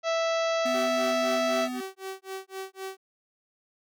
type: harmonic tone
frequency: 659 Hz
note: E5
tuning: 1 cent flat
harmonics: 1 / 2 / 3 / 4 / 5 / 6 / 7 / 8 / 9 / 10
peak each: -25 / -32 / -37 / -38 / -40 / -42 / -43 / -46 / -44 / -50 dBFS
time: 0.03-1.69 s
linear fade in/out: 50 ms
type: tone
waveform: square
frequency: 251.1 Hz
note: B3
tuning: 29 cents sharp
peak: -32 dBFS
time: 0.65-1.81 s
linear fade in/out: 10 ms
type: tone with tremolo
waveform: sawtooth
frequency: 382.7 Hz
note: G4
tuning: 42 cents flat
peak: -29 dBFS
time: 0.74-2.97 s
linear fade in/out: 5 ms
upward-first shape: sine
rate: 3.9 Hz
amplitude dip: 100%
effects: none